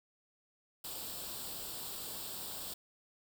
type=noise with comb filter; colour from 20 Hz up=white; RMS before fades=-43 dBFS; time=0.84-2.74 s; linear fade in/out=5 ms; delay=0.24 ms; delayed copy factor=+0.65; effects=none

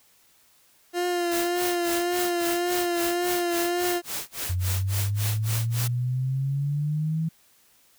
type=tone with vibrato; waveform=30% pulse; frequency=349.2 Hz; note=F4; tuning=in tune; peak=-21 dBFS; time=0.93-4.02 s; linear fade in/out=50 ms; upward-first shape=triangle; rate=1.8 Hz; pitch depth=37 cents each way
type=noise with tremolo; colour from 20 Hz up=white; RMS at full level=-30 dBFS; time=1.31-5.88 s; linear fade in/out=10 ms; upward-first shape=sine; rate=3.6 Hz; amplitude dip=100%
type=exponential sweep; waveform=sine; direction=up; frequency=88.9 to 163.5 Hz; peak=-23 dBFS; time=4.49-7.29 s; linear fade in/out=10 ms
effects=white hiss -60 dBFS RMS until 7.98 s

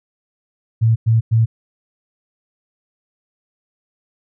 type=tone bursts; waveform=sine; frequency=113.1 Hz; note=A2; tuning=48 cents sharp; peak=-10 dBFS; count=3; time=0.81-1.46 s; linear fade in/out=20 ms; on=150 ms; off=100 ms; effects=none

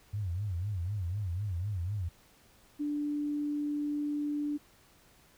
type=tone with vibrato; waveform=sine; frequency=94.9 Hz; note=F#2; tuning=44 cents sharp; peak=-31 dBFS; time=0.13-2.09 s; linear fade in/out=10 ms; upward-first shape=sine; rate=4 Hz; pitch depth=200 cents each way
type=tone; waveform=sine; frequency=293.7 Hz; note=D4; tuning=in tune; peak=-30 dBFS; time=2.79-4.58 s; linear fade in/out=20 ms
effects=pink hiss -62 dBFS RMS until 5.37 s

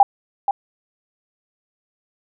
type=tone with echo; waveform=sine; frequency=800 Hz; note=G5; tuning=35 cents sharp; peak=-6 dBFS; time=0-0.03 s; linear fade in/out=2 ms; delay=480 ms; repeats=1; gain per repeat=-9 dB; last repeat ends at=0.51 s; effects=none

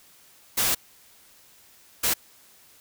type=noise bursts at uneven times; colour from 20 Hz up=white; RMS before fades=-23 dBFS; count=2; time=0.57-0.75 / 2.03-2.14 s; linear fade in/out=10 ms; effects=white hiss -55 dBFS RMS until 2.8 s

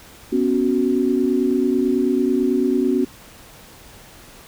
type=chord; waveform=sine; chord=B suspended second; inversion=none; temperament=equal with one note detuned; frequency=248.1 / 277.2 / 370 Hz; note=B3 / C#4 / F#4; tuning=+8 / 0 / 0 cents; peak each=-20 dBFS; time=0.32-3.05 s; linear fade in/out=10 ms; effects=pink hiss -44 dBFS RMS until 4.47 s

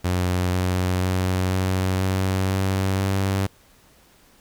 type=tone with pitch steps; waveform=sawtooth; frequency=90.4 / 91.45 / 92.51 / 93.59 / 94.68 / 95.78 / 96.89 Hz; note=F#2 / F#2 / F#2 / F#2 / F#2 / G2 / G2; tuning=-40 / -20 / 0 / +20 / +40 / -40 / -20 cents; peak=-16 dBFS; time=0.04-3.47 s; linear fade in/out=10 ms; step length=490 ms; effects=pink hiss -55 dBFS RMS until 4.4 s

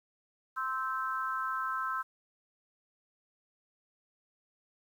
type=tone cluster; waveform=sine; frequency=1045 / 1312 / 1555 Hz; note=C6 / E6 / G6; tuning=-2 / -9 / -14 cents; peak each=-36 / -34 / -38 dBFS; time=0.56-2.03 s; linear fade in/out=20 ms; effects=10-bit

